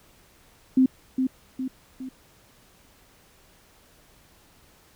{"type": "tone with echo", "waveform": "sine", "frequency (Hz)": 260, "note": "C4", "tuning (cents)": -11, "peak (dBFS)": -14, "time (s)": [0.77, 0.86], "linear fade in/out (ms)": 5, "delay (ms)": 410, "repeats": 3, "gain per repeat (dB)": -6, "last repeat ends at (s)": 2.09, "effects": ["pink hiss -57 dBFS RMS until 4.95 s"]}